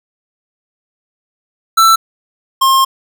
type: tone pair in turn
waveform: square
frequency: 1332 / 1067 Hz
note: E6 / C6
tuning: +18 / +34 cents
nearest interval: major third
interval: 384 cents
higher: first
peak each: -6 / -8 dBFS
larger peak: first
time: 1.77-1.96 / 2.61-2.85 s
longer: second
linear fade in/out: 10 ms
effects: none